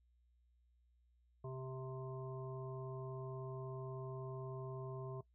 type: harmonic tone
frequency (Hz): 130.9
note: C3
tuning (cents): +1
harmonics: 1 / 3 / 5 / 7 / 8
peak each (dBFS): -45 / -49 / -53 / -61 / -56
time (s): 1.44-5.21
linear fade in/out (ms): 5
effects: noise-tail reverb RT60 0.1 s tail -19 dB re dry + added 60 Hz sine -70 dBFS peak until 5.34 s